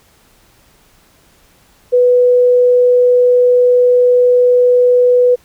sine tone, 493.9 Hz, B4, in tune, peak -6 dBFS, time 1.92-5.36 s, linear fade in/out 20 ms, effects pink hiss -50 dBFS RMS until 5.44 s

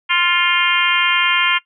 harmonic tone with a mistuned harmonic, 349.2 Hz, F4, in tune, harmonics 3 / 4 / 5 / 6 / 7 / 8 / 9, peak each -21 / -22 / -22 / -19 / -20 / -20 / -21 dBFS, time 0.09-1.59 s, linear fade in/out 20 ms, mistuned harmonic 6, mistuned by +25 cents, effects noise-tail reverb RT60 0.1 s tail -18 dB re dry

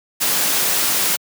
white noise, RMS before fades -18 dBFS, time 0.2-1.17 s, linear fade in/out 20 ms, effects high-pass 150 Hz 12 dB/octave

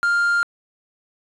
triangle tone, 1400 Hz, F6, 4 cents sharp, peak -14 dBFS, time 0.03-0.43 s, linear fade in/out 0 ms, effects resampled to 22050 Hz + 7-bit

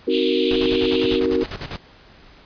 sine chord, C half-diminished seventh, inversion none, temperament equal with one note detuned, 261.6 / 311.1 / 373.6 / 466.2 Hz, C4 / Eb4 / Gb4 / Bb4, 0 / 0 / +17 / 0 cents, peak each -24 / -24 / -21 / -21 dBFS, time 0.07-1.44 s, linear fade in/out 10 ms
white band-pass noise, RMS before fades -29 dBFS, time 0.09-1.21 s, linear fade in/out 50 ms, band 2600 to 3800 Hz, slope 48 dB/octave
pink noise with tremolo, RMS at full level -29 dBFS, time 0.51-1.77 s, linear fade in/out 0 ms, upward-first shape square, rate 10 Hz, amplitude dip 70%
effects pink hiss -48 dBFS RMS until 2.45 s + resampled to 11025 Hz

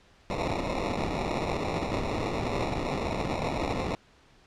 violet noise with sample-and-hold, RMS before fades -30 dBFS, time 0.3-3.95 s, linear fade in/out 0 ms, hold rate 1575 Hz, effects pink hiss -59 dBFS RMS until 4.46 s + low-pass 5000 Hz 12 dB/octave

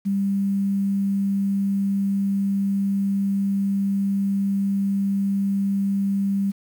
sine tone with quantisation, 197.6 Hz, G3, 14 cents sharp, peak -19 dBFS, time 0.05-6.52 s, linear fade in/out 20 ms, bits 8, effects none

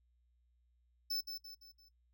square tone with echo, 5270 Hz, E8, 1 cent flat, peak -35 dBFS, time 1.1-1.21 s, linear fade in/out 10 ms, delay 170 ms, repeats 4, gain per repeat -7 dB, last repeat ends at 1.89 s, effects noise-tail reverb RT60 0.1 s tail -18 dB re dry + added 60 Hz sine -70 dBFS peak until 2.13 s

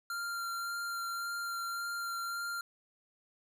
square tone with vibrato, 1385 Hz, F6, 15 cents flat, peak -36 dBFS, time 0.1-2.61 s, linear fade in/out 2 ms, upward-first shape sine, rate 1.8 Hz, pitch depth 11 cents each way, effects none

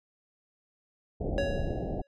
pink low-pass noise, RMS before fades -32 dBFS, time 1.2-2.02 s, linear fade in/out 10 ms, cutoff 770 Hz, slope 96 dB/octave
square tone with exponential decay, 558 Hz, C#5, 11 cents sharp, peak -26 dBFS, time 1.38-2.07 s, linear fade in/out 1 ms, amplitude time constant 150 ms
effects low-pass 4000 Hz 12 dB/octave

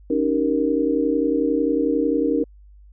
sine chord, Eb dominant seventh, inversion third, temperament just, 280 / 311.1 / 388.9 / 466.7 Hz, Db4 / Eb4 / G4 / Bb4, +18 / 0 / -14 / +2 cents, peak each -22 / -22 / -28 / -22 dBFS, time 0.1-2.44 s, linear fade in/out 5 ms, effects added 50 Hz sine -44 dBFS peak until 2.92 s

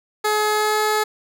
15% pulse tone with pitch glide, 424.6 to 427.3 Hz, G#4 to G#4, +38 to +49 cents, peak -11 dBFS, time 0.24-1.04 s, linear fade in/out 10 ms, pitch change +11 cents, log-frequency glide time 0.53-0.78 s, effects none

